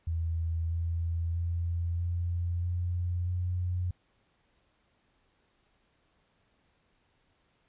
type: tone with pitch steps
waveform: sine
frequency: 82.41 / 83.8 / 85.22 / 86.66 / 88.12 / 89.61 Hz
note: E2 / E2 / F2 / F2 / F2 / F2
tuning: 0 / +29 / -42 / -13 / +16 / +45 cents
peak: -28 dBFS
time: 0.07-3.91 s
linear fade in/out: 5 ms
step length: 640 ms
effects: pink hiss -71 dBFS RMS until 7.68 s + resampled to 8000 Hz